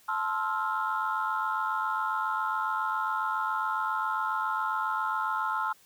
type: chord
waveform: sine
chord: F major seventh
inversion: first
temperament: just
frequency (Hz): 873.1 / 1047.7 / 1309.6 / 1396.9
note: A5 / C6 / E6 / F6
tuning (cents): -14 / +2 / -12 / 0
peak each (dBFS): -32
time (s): 0.08-5.73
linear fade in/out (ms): 10
effects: tanh soft clip ceiling -19 dBFS + white hiss -60 dBFS RMS until 5.85 s